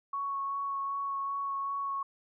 sine tone with vibrato, 1108.7 Hz, C#6, in tune, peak -31 dBFS, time 0.13-2.03 s, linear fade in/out 5 ms, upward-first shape sine, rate 2.6 Hz, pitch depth 11 cents each way, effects none

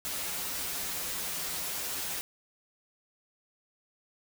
white noise with comb filter, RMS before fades -35 dBFS, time 0.05-2.21 s, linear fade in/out 0 ms, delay 8.9 ms, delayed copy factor -0.95, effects none

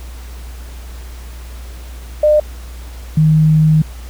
sine tone pair in turn, 603 / 155.98 Hz, D5 / D#3, +46 / +5 cents, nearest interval octave + major seventh, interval 2341 cents, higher first, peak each -7 dBFS, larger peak neither, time 2.23-2.4 / 3.17-3.82 s, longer second, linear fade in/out 5 ms, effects added 60 Hz sine -28 dBFS peak until 4.09 s + pink hiss -40 dBFS RMS until 4.09 s

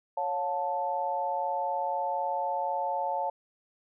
sine chord, Db augmented, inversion none, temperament equal with one note detuned, 554.4 / 716 / 880 Hz, Db5 / F5 / A5, 0 / +43 / 0 cents, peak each -34 / -33 / -30 dBFS, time 0.17-3.3 s, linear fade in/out 5 ms, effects none

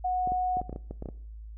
sine tone, 733 Hz, F#5, 16 cents flat, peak -25 dBFS, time 0.04-0.61 s, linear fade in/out 10 ms
clicks, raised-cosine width 2 ms, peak -24 dBFS, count 11, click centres 0.274 / 0.32 / 0.57 / 0.615 / 0.695 / 0.728 / 0.761 / 0.91 / 1.024 / 1.058 / 1.088 s
effects noise-tail reverb RT60 0.6 s tail -20 dB re dry + added 54 Hz sine -40 dBFS peak until 1.57 s

